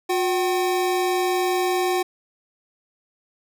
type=tone pair together; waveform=square; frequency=360 / 762.8 Hz; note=F#4 / G5; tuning=-47 / -47 cents; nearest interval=octave + minor second; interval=1300 cents; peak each=-22 / -25 dBFS; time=0.09-2.03 s; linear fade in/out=10 ms; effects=none